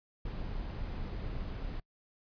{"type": "noise", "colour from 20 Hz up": "brown", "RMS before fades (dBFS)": -38, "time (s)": [0.25, 1.8], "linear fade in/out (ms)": 5, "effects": ["noise-tail reverb RT60 0.1 s tail -26 dB re dry", "resampled to 11025 Hz"]}